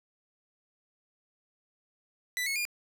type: tone with pitch steps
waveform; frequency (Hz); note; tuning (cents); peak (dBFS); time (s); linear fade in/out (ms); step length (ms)
sawtooth; 1985 / 2190 / 2416; B6 / C#7 / D7; +8 / -22 / +48; -26; 2.37-2.652; 0; 94
effects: none